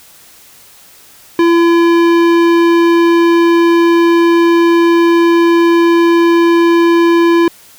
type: tone with tanh clipping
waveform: sine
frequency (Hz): 338.5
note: E4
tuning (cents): +46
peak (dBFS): -8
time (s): 1.39-7.48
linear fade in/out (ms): 2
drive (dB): 18
effects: white hiss -41 dBFS RMS until 7.78 s